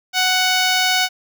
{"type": "tone with notch filter", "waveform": "5% pulse", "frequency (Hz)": 742, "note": "F#5", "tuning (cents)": 5, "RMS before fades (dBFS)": -17, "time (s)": [0.13, 1.09], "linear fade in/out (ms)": 50, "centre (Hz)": 8700, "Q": 0.72, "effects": []}